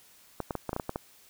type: clicks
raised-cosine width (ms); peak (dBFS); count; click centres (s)
1; -17; 9; 0.403 / 0.508 / 0.553 / 0.693 / 0.731 / 0.764 / 0.798 / 0.894 / 0.959
effects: white hiss -58 dBFS RMS until 1.29 s